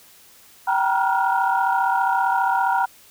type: tone cluster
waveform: sine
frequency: 775 / 924 / 959 / 1395 / 1447 Hz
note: G5 / A#5 / A#5 / F6 / F#6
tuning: -20 / -16 / +49 / -2 / -39 cents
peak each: -21 / -25 / -21 / -27 / -27 dBFS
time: 0.67-2.86 s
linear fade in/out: 10 ms
effects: tanh soft clip ceiling -7 dBFS + white hiss -50 dBFS RMS until 3.1 s